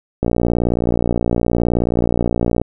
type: click train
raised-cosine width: 2 ms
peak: -3 dBFS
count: 142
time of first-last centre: 0.23-2.616 s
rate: 59.1 Hz
effects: none